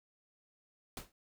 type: noise with exponential decay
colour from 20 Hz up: pink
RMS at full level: -39 dBFS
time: 0.97-1.12 s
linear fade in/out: 2 ms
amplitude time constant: 32 ms
effects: none